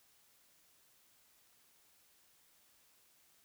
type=silence; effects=white hiss -69 dBFS RMS until 3.44 s